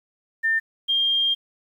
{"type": "tone pair in turn", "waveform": "sine", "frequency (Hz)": [1800, 3207], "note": ["A6", "G7"], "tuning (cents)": [39, 39], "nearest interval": "minor seventh", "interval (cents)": 1000, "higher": "second", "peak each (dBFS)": -18, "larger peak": "neither", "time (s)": [[0.43, 0.6], [0.88, 1.35]], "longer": "second", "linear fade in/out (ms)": 20, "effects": ["9-bit"]}